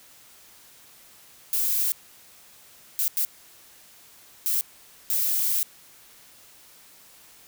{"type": "noise bursts at uneven times", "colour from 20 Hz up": "violet", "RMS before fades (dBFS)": -24, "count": 5, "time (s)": [[1.53, 1.92], [2.99, 3.08], [3.17, 3.25], [4.46, 4.61], [5.1, 5.63]], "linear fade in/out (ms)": 0, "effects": ["white hiss -52 dBFS RMS until 7.47 s"]}